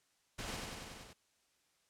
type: noise with echo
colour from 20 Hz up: pink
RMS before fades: -43 dBFS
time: 0.38-0.57 s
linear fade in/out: 10 ms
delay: 94 ms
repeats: 6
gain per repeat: -2 dB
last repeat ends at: 1.134 s
effects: white hiss -75 dBFS RMS until 1.89 s + low-pass 9000 Hz 12 dB/octave